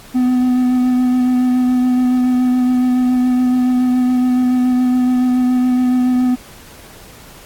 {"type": "tone with vibrato", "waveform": "triangle", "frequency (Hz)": 251.1, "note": "B3", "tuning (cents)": 29, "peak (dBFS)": -9, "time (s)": [0.14, 6.36], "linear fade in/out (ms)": 20, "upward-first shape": "sine", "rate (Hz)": 7.1, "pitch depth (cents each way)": 14, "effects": ["pink hiss -40 dBFS RMS until 7.45 s", "AAC 64 kbps"]}